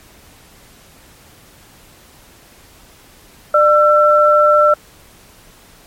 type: tone pair together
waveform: sine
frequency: 598.2 / 1343 Hz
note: D5 / E6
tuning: +32 / +32 cents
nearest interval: octave + major second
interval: 1400 cents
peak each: -10 dBFS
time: 3.54-4.74 s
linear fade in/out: 5 ms
effects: pink hiss -45 dBFS RMS until 5.86 s + MP3 64 kbps